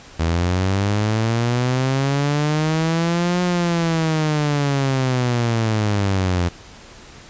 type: linear two-way sweep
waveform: sawtooth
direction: up then down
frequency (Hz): 80.3 to 179.5 to 85.9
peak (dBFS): -13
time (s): 0.19-6.49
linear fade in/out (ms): 10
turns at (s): 3.42
effects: pink hiss -42 dBFS RMS until 7.29 s + resampled to 16000 Hz